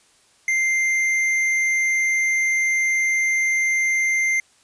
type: tone with tanh clipping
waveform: triangle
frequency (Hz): 2093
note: C7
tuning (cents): 0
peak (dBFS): -19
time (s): 0.48-4.4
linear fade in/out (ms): 2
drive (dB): 13
effects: white hiss -57 dBFS RMS until 4.63 s + resampled to 22050 Hz